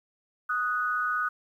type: tone pair together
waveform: sine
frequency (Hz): 1244.5 / 1480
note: D#6 / F#6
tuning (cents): 0 / 0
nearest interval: minor third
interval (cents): 300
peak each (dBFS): -28 / -28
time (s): 0.49-1.29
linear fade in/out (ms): 10
effects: 10-bit

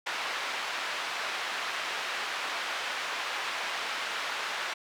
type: band-pass noise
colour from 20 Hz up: pink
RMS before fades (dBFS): -34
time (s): 0.06-4.74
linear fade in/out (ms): 10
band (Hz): 1000 to 3500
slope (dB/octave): 12
effects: none

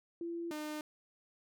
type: tone pair in turn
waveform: sine / sawtooth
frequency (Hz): 339 / 303.4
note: E4 / D#4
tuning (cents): +49 / -44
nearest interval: major second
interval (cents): 193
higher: first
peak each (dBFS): -37 / -35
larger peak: second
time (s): 0.21-0.51 / 0.51-0.81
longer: neither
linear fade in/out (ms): 2
effects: none

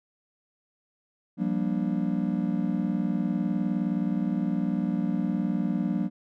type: chord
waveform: triangle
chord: G minor seventh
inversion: third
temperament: just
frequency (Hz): 176.4 / 196 / 235.2 / 294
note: F3 / G3 / Bb3 / D4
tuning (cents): +18 / 0 / +16 / +2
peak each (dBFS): -28 / -27 / -28 / -30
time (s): 1.37-6.1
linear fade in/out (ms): 50
effects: none

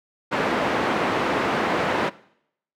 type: band-pass noise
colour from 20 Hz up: pink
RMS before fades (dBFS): -23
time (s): 0.31-2.1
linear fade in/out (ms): 20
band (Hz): 270 to 1900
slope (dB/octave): 12
effects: noise-tail reverb RT60 0.7 s tail -20 dB re dry

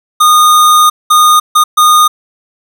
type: tone bursts at uneven times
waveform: square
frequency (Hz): 1228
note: D#6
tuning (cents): -23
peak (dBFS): -4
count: 4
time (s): 0.2-0.9 / 1.1-1.4 / 1.55-1.64 / 1.77-2.08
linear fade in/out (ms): 10
effects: none

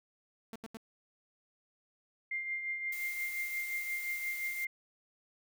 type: tone bursts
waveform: sawtooth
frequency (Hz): 224.4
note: A3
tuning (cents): +34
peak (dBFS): -38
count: 3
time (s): 0.53-0.771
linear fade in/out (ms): 0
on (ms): 27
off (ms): 80
type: tone with tremolo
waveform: sine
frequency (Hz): 2100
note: C7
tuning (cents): +6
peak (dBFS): -32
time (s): 2.31-4.67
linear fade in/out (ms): 5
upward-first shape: triangle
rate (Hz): 5.7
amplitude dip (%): 55
type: noise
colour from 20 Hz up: blue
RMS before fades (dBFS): -46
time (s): 2.92-4.65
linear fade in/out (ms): 5
effects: none

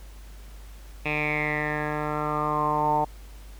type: tone with low-pass filter sweep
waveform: 10% pulse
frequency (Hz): 150.6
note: D3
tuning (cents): +44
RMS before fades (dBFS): -26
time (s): 1.05-3.05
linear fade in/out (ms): 10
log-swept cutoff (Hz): 2600 to 840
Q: 8.2
effects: added 50 Hz sine -41 dBFS peak until 3.59 s + pink hiss -53 dBFS RMS until 3.59 s

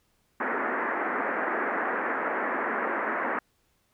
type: band-pass noise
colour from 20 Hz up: white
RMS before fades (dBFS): -29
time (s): 0.4-3.39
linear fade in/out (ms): 5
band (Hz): 220 to 1900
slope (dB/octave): 48
effects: pink hiss -70 dBFS RMS until 3.93 s

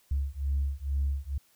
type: beating tone pair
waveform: sine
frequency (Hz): 68.5 / 70.7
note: C#2 / C#2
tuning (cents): -20 / +35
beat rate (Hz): 2.2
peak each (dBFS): -29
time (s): 0.11-1.38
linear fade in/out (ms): 5
effects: tanh soft clip ceiling -21 dBFS + white hiss -65 dBFS RMS until 1.55 s

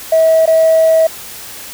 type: tone with dropouts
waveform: sine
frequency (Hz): 645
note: E5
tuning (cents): -38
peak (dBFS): -5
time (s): 0.12-1.07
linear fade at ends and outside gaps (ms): 5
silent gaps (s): 0.458-0.475
effects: tanh soft clip ceiling -3 dBFS + white hiss -30 dBFS RMS until 1.73 s

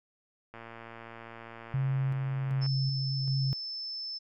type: click train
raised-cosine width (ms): 0.5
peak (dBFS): -30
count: 245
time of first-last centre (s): 0.54-2.662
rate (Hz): 115
type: tone with tremolo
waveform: sine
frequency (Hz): 134.3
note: C3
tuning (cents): +46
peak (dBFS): -26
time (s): 1.74-3.53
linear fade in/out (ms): 0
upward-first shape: square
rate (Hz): 1.3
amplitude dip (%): 30
type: tone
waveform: sine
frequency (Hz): 5270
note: E8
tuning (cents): -1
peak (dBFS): -35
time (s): 2.61-4.19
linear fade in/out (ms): 20
effects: none

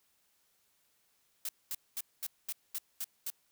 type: noise bursts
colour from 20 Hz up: blue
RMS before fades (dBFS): -37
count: 8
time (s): 1.45-3.302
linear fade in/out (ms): 2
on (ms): 39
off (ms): 220
effects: white hiss -73 dBFS RMS until 3.51 s

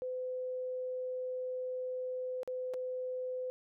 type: tone with dropouts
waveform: sine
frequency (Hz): 508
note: B4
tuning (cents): +49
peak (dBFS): -35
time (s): 0.02-3.5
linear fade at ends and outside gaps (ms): 0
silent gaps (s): 2.432-2.476 / 2.737-2.741
effects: none

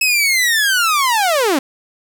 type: linear sweep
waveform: sawtooth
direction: down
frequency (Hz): 2600 to 251.5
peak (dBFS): -9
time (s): 0.01-1.59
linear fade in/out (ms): 5
effects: none

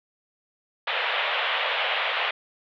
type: band-pass noise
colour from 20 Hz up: white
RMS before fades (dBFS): -26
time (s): 0.87-2.31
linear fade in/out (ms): 5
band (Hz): 490 to 3400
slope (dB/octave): 48
effects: none

